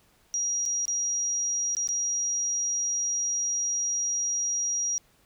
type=tone with dropouts; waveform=sine; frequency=5730 Hz; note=F8; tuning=44 cents sharp; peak=-25 dBFS; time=0.34-4.98 s; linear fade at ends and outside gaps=0 ms; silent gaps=0.654-0.66 / 0.854-0.88 / 1.75-1.768 / 1.874-1.889 s; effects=pink hiss -63 dBFS RMS until 5.25 s